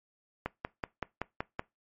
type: click train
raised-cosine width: 0.5 ms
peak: -17 dBFS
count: 7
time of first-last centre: 0.46-1.594 s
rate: 5.29 Hz
effects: noise-tail reverb RT60 0.2 s tail -21 dB re dry + MP3 32 kbps